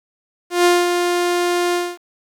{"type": "tone with ADSR envelope", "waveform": "sawtooth", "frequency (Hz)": 351.8, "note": "F4", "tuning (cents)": 13, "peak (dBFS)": -6, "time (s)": [0.5, 1.98], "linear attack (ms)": 150, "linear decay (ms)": 210, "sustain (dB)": -6, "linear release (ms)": 240, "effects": ["low-pass 12000 Hz 12 dB/octave", "8-bit"]}